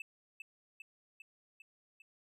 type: tone with echo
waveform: triangle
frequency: 2637 Hz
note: E7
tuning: in tune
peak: -39 dBFS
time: 0-0.02 s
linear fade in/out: 2 ms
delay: 400 ms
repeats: 5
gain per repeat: -3 dB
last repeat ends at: 2.02 s
effects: none